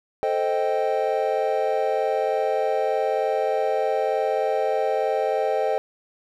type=chord; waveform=triangle; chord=A half-diminished seventh; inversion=none; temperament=equal; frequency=440 / 523.3 / 622.3 / 784 Hz; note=A4 / C5 / Eb5 / G5; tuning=0 / 0 / 0 / 0 cents; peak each=-24 dBFS; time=0.23-5.78 s; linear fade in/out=0 ms; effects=none